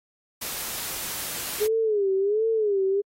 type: noise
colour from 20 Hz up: white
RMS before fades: -32 dBFS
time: 0.41-1.67 s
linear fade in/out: 10 ms
type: tone with vibrato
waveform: sine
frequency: 415.3 Hz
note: G#4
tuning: in tune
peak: -20 dBFS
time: 1.6-3.02 s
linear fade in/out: 20 ms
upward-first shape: sine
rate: 1.4 Hz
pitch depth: 140 cents each way
effects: AAC 48 kbps